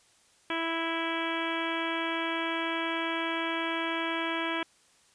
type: harmonic tone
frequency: 329.6 Hz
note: E4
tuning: in tune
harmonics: 1 / 2 / 3 / 4 / 5 / 6 / 7 / 8 / 9 / 10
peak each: -34 / -38 / -36 / -39 / -37 / -42 / -37 / -43 / -44 / -40 dBFS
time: 0.5-4.63 s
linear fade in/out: 2 ms
effects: white hiss -63 dBFS RMS until 5.14 s + resampled to 22050 Hz